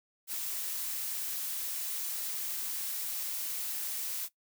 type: noise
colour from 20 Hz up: blue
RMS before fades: -36 dBFS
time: 0.27-4.29 s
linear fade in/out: 50 ms
effects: noise-tail reverb RT60 0.1 s tail -17 dB re dry